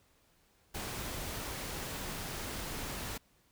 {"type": "noise", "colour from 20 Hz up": "pink", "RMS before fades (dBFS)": -40, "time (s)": [0.74, 3.18], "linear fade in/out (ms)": 10, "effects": ["pink hiss -69 dBFS RMS until 3.51 s"]}